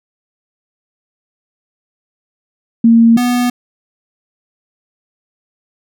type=tone pair in turn; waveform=sine / square; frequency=230 / 245.3 Hz; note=A#3 / B3; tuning=-23 / -12 cents; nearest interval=minor second; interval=111 cents; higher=second; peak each=-4 / -12 dBFS; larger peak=first; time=2.84-3.17 / 3.17-3.5 s; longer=neither; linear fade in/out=5 ms; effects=none